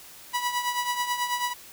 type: tone with tremolo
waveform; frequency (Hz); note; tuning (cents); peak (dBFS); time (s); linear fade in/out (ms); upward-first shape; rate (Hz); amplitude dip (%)
sawtooth; 978; B5; -17; -19; 0.33-1.54; 20; triangle; 9.2; 70
effects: white hiss -47 dBFS RMS until 1.72 s